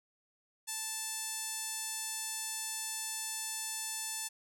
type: tone with band-pass filter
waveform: sawtooth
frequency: 880 Hz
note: A5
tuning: in tune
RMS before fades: -39 dBFS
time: 0.67-4.29 s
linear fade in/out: 20 ms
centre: 8700 Hz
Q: 1.6
effects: none